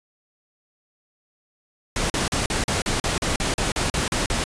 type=noise bursts; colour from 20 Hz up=pink; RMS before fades=-23 dBFS; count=14; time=1.96-4.44 s; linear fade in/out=2 ms; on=140 ms; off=40 ms; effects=resampled to 22050 Hz